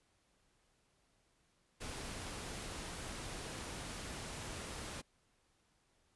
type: noise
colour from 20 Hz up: pink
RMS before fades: -45 dBFS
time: 1.8-5.02 s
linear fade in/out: 20 ms
effects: pink hiss -75 dBFS RMS until 6.15 s + resampled to 24000 Hz